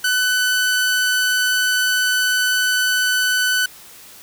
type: tone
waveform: sawtooth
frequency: 1501 Hz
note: F#6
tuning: 24 cents sharp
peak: -12 dBFS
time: 0.04-3.66 s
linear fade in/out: 5 ms
effects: white hiss -42 dBFS RMS until 4.22 s